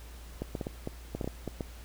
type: clicks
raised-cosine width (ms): 2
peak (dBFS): -20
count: 11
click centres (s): 0.42 / 0.552 / 0.612 / 0.669 / 0.874 / 1.15 / 1.212 / 1.244 / 1.276 / 1.477 / 1.608
effects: added 58 Hz sine -45 dBFS peak until 1.84 s + pink hiss -53 dBFS RMS until 1.84 s